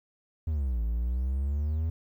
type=exponential two-way sweep; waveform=triangle; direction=down then up; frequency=82.3 to 55 to 82.3 Hz; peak=-24 dBFS; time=0.47-1.9 s; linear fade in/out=5 ms; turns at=0.83 s; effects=11-bit